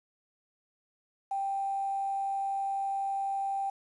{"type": "tone with quantisation", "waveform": "sine", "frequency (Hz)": 786, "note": "G5", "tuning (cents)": 4, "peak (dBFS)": -29, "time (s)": [1.31, 3.7], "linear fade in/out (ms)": 5, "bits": 9, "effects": ["resampled to 24000 Hz"]}